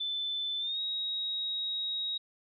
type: tone with pitch glide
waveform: sine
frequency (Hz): 3520 to 3794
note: A7 to A#7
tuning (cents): 0 to +30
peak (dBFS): -31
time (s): 0-2.18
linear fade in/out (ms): 10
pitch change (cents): +130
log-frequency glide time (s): 0.59-0.8
effects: none